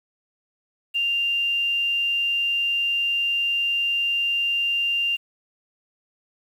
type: tone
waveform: sine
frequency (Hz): 2790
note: F7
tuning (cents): -2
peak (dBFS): -20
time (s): 0.94-5.17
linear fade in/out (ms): 20
effects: 8-bit